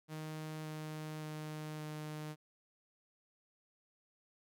sawtooth tone with pitch steps, 155.8 / 154.81 / 153.83 / 152.86 Hz, D#3 / D#3 / D#3 / D#3, +3 / -8 / -19 / -30 cents, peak -38 dBFS, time 0.08-2.36 s, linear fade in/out 50 ms, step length 570 ms, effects none

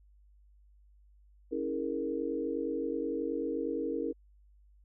sine chord, A# half-diminished seventh, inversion first, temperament equal with one note detuned, 277.2 / 325.3 / 415.3 / 466.2 Hz, C#4 / E4 / G#4 / A#4, 0 / -23 / 0 / 0 cents, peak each -37 / -36 / -39 / -35 dBFS, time 1.51-4.13 s, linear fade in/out 20 ms, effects added 50 Hz sine -58 dBFS peak until 4.84 s

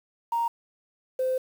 sine tone pair in turn, 932.3 / 516.6 Hz, A#5 / C5, 0 / -22 cents, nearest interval minor seventh, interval 1022 cents, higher first, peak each -22 dBFS, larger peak neither, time 0.32-0.48 / 1.19-1.38 s, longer second, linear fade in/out 5 ms, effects tanh soft clip ceiling -19 dBFS + 8-bit

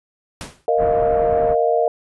pink noise with exponential decay, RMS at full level -28 dBFS, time 0.41-0.66 s, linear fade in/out 0 ms, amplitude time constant 54 ms
sine chord, Bb suspended fourth, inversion none, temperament just, 466.2 / 621.6 / 699.2 Hz, Bb4 / Eb5 / F5, 0 / -2 / +2 cents, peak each -18 / -19 / -19 dBFS, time 0.68-1.88 s, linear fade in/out 2 ms
pink low-pass noise, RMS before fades -29 dBFS, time 0.77-1.56 s, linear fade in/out 50 ms, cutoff 1600 Hz, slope 24 dB/octave
effects resampled to 24000 Hz

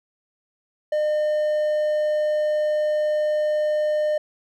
triangle tone, 606 Hz, D#5, 46 cents flat, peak -17 dBFS, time 0.92-4.18 s, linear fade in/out 5 ms, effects none

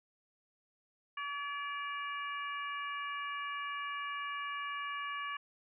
harmonic tone with a mistuned harmonic, 571 Hz, D5, 49 cents flat, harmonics 2 / 3 / 4 / 5, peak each -39 / -43 / -45 / -47 dBFS, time 1.17-5.37 s, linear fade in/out 5 ms, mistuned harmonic 4, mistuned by +38 cents, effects none

